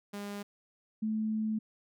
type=tone pair in turn; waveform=sawtooth / sine; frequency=203.2 / 217.5 Hz; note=G#3 / A3; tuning=-38 / -20 cents; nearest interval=minor second; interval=118 cents; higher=second; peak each=-34 / -29 dBFS; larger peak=second; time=0.13-0.43 / 1.02-1.59 s; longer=second; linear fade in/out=10 ms; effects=none